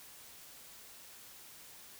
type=silence; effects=white hiss -54 dBFS RMS until 1.99 s